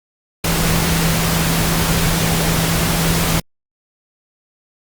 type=tone in noise; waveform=sine; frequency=165 Hz; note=E3; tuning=2 cents sharp; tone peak=-18 dBFS; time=0.44-3.4 s; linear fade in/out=5 ms; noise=pink; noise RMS=-18 dBFS; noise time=0.44-3.4 s; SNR=-3 dB; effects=Opus 48 kbps